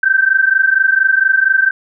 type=tone pair together; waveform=sine; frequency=1543.7 / 1568 Hz; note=G6 / G6; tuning=-27 / 0 cents; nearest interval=unison; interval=27 cents; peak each=-12 dBFS; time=0.03-1.71 s; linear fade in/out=5 ms; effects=none